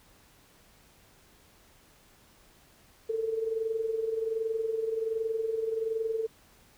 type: tone with amplitude modulation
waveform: sine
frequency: 446.9 Hz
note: A4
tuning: 27 cents sharp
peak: -25 dBFS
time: 3.09-6.27 s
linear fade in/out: 10 ms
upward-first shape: sine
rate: 21.3 Hz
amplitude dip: 65%
effects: pink hiss -60 dBFS RMS until 6.77 s